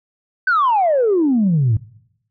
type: exponential sweep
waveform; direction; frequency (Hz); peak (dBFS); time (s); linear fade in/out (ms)
sine; down; 1557 to 101.4; -11; 0.47-1.77; 5
effects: noise-tail reverb RT60 0.8 s tail -22 dB re dry + tanh soft clip ceiling -9 dBFS